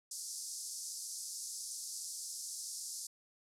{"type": "band-pass noise", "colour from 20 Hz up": "pink", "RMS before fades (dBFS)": -44, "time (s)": [0.11, 3.07], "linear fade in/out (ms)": 5, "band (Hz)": [4900, 11000], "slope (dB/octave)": 48, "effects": []}